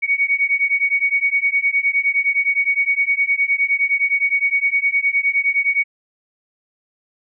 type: beating tone pair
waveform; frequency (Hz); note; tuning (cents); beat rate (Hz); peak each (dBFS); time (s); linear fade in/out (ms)
sine; 2233 / 2242.7; C#7 / C#7; +12 / +20; 9.7; -18; 0.02-5.84; 20
effects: none